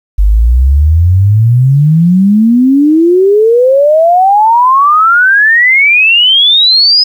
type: exponential sweep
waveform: sine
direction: up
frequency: 48.06 to 5100 Hz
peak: -3 dBFS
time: 0.18-7.04 s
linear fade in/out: 10 ms
effects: 7-bit